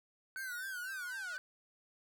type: tone with vibrato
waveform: triangle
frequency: 1508 Hz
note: F#6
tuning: 32 cents sharp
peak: -38 dBFS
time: 0.36-1.38 s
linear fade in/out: 0 ms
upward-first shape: sine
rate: 4 Hz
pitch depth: 85 cents each way
type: linear sweep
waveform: 5% pulse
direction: down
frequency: 2200 to 571 Hz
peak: -38 dBFS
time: 0.37-1.37 s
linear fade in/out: 2 ms
effects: none